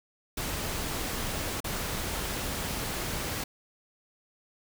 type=noise with dropouts; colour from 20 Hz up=pink; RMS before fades=-33 dBFS; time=0.37-3.44 s; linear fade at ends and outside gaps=5 ms; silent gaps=1.604-1.643 s; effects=none